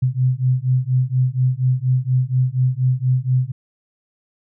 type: beating tone pair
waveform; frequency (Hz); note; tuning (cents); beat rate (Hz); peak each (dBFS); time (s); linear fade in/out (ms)
sine; 126 / 130.2; B2 / C3; +35 / -8; 4.2; -18; 0.02-3.52; 10
effects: none